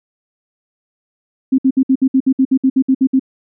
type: tone bursts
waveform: sine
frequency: 264 Hz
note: C4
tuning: 16 cents sharp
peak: -8 dBFS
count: 14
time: 1.52-3.196 s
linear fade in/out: 10 ms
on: 64 ms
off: 60 ms
effects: none